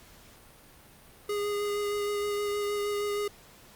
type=tone with vibrato; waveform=square; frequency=411.4 Hz; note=G#4; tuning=16 cents flat; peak=-29 dBFS; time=1.29-3.28 s; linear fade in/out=5 ms; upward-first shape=sine; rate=6.4 Hz; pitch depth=12 cents each way; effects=pink hiss -54 dBFS RMS until 3.75 s + Opus 48 kbps